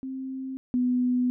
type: tone pair in turn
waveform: sine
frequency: 263.7 / 248.9 Hz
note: C4 / B3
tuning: +14 / +14 cents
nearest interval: minor second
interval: 100 cents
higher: first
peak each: -31 / -21 dBFS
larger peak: second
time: 0.03-0.57 / 0.74-1.3 s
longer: second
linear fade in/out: 0 ms
effects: none